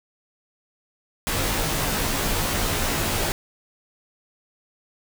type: noise with comb filter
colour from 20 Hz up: pink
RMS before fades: -24 dBFS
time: 1.27-3.32 s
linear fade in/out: 0 ms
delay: 16 ms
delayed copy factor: -0.8
effects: none